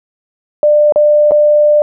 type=tone with dropouts; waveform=sine; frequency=596 Hz; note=D5; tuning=25 cents sharp; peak=-5 dBFS; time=0.63-1.82 s; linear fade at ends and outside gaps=1 ms; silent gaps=0.923-0.959 / 1.31-1.318 s; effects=none